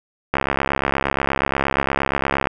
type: click train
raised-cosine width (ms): 0.5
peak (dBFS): -3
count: 147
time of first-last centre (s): 0.34-2.471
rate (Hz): 68.5
effects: none